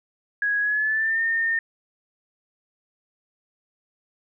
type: tone with pitch glide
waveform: sine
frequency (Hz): 1661.2 to 1822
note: G#6 to A#6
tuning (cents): 0 to -40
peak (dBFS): -20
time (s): 0.42-1.59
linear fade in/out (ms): 2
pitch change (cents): +160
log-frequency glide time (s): 0.6-1.21
effects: none